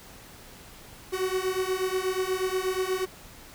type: beating tone pair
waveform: 45% pulse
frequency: 370 / 378.3 Hz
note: F#4 / F#4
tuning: 0 / +38 cents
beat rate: 8.3 Hz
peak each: -29 dBFS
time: 1.12-3.06 s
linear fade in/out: 20 ms
effects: pink hiss -48 dBFS RMS until 3.54 s